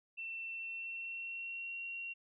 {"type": "tone with pitch glide", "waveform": "sine", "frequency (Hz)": [2689, 2744], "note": ["E7", "F7"], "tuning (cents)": [34, -31], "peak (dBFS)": -40, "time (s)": [0.17, 2.14], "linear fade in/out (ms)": 20, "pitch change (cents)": 35, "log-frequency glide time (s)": [0.46, 1.79], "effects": []}